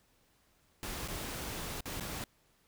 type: noise with dropouts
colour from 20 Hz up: pink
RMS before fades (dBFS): -40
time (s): 0.83-2.24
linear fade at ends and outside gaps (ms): 1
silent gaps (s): 1.078-1.084 / 1.807-1.856 / 1.999-2.007
effects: pink hiss -70 dBFS RMS until 2.67 s